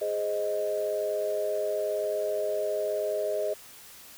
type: chord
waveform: sine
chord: Ab major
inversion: none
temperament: equal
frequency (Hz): 415.3 / 523.3 / 622.3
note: Ab4 / C5 / Eb5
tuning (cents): 0 / 0 / 0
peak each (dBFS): -31 / -34 / -28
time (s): 0.01-3.54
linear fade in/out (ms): 10
effects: tanh soft clip ceiling -17 dBFS + white hiss -49 dBFS RMS until 4.17 s